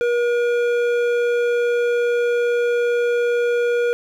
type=tone with hard clipping; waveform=triangle; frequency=478.8 Hz; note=A#4; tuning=46 cents sharp; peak=-18 dBFS; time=0.01-3.93 s; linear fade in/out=0 ms; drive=14 dB; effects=none